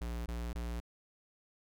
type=tone bursts; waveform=square; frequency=58.7 Hz; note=A#1; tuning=13 cents sharp; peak=-37 dBFS; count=3; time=0.01-0.802 s; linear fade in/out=5 ms; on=250 ms; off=21 ms; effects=none